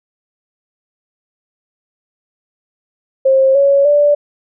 sine tone with pitch steps, 533 / 557.9 / 583.9 Hz, C5 / C#5 / D5, +32 / +11 / -10 cents, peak -7 dBFS, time 3.25-4.15 s, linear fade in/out 10 ms, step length 300 ms, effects none

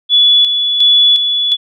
sine tone with tremolo, 3420 Hz, A7, 50 cents flat, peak -5 dBFS, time 0.09-1.57 s, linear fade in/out 50 ms, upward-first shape square, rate 1.4 Hz, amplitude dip 50%, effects none

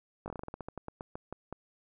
slowing click train, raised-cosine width 1 ms, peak -25 dBFS, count 17, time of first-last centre 0.26-1.526 s, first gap 19 ms, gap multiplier 1.17, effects none

